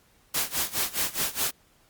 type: noise with tremolo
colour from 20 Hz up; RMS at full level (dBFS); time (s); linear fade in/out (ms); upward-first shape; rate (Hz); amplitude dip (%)
white; -25; 0.34-1.51; 5; sine; 4.8; 90
effects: pink hiss -62 dBFS RMS until 1.89 s + Opus 48 kbps